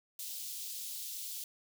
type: high-pass noise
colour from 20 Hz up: white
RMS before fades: -42 dBFS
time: 0.19-1.44 s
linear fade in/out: 2 ms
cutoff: 3300 Hz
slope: 24 dB/octave
effects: none